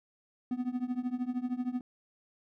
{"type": "tone with tremolo", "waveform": "triangle", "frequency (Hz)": 249, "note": "B3", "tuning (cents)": 14, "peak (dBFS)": -25, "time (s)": [0.51, 1.81], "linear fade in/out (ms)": 2, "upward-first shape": "triangle", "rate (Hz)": 13, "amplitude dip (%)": 95, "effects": []}